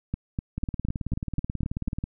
two click trains, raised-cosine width 5 ms, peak -17 / -15 dBFS, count 28 / 8, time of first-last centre 0.58-2.039 / 0.14-1.881 s, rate 18.5 / 4.02 Hz, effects none

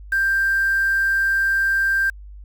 sine tone with quantisation, 1580 Hz, G6, 13 cents sharp, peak -16 dBFS, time 0.12-2.1 s, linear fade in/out 5 ms, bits 6, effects added 50 Hz sine -36 dBFS peak until 2.44 s

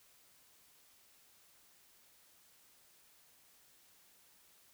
silence, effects white hiss -66 dBFS RMS until 4.73 s

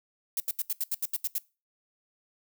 violet noise bursts, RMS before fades -29 dBFS, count 10, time 0.37-1.382 s, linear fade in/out 2 ms, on 31 ms, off 78 ms, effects noise-tail reverb RT60 0.3 s tail -22 dB re dry

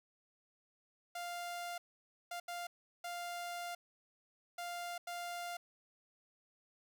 sawtooth tone bursts at uneven times, 698.5 Hz, F5, in tune, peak -37 dBFS, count 6, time 1.15-1.78 / 2.31-2.4 / 2.48-2.67 / 3.04-3.75 / 4.58-4.98 / 5.07-5.57 s, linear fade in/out 5 ms, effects none

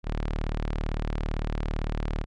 sawtooth tone, 37.78 Hz, D1, 50 cents sharp, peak -23 dBFS, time 0.03-2.26 s, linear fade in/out 50 ms, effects low-pass 4000 Hz 12 dB/octave

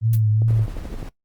sine tone with vibrato, 110 Hz, A2, in tune, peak -15 dBFS, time 0.01-0.67 s, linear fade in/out 50 ms, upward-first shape triangle, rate 2.6 Hz, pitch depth 62 cents each way
blue noise with exponential decay, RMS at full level -28 dBFS, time 0.13-0.21 s, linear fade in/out 5 ms, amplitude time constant 17 ms
click train, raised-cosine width 2 ms, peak -20 dBFS, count 8, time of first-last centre 0.42-1.029 s, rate 11.5 Hz
brown noise with tremolo, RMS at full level -30 dBFS, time 0.48-1.09 s, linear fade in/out 2 ms, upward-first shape sine, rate 14 Hz, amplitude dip 30%
effects noise-tail reverb RT60 0.1 s tail -20 dB re dry + Opus 32 kbps

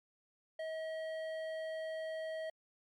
sine tone with hard clipping, 638 Hz, D#5, 43 cents sharp, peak -40 dBFS, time 0.59-2.5 s, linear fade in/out 5 ms, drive 10 dB, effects MP3 96 kbps

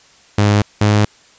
sawtooth tone pair in turn, 103.4 / 104.72 Hz, G#2 / G#2, -7 / +15 cents, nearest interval unison, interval 22 cents, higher second, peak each -6 / -6 dBFS, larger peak neither, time 0.38-0.62 / 0.81-1.05 s, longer neither, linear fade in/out 5 ms, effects white hiss -48 dBFS RMS until 1.38 s + resampled to 16000 Hz

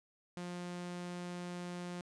sawtooth tone, 176.8 Hz, F3, 22 cents sharp, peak -37 dBFS, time 0.37-2.01 s, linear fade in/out 0 ms, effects resampled to 22050 Hz

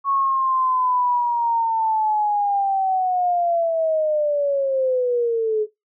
sine linear sweep, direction down, 1108.7 to 420.3 Hz, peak -17 dBFS, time 0.04-5.67 s, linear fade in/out 50 ms, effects noise-tail reverb RT60 0.2 s tail -20 dB re dry

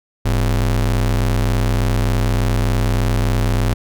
square ring-modulated tone, 75.9 Hz, D#2, 42 cents flat, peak -12 dBFS, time 0.25-3.74 s, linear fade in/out 10 ms, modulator 31.7 Hz, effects none

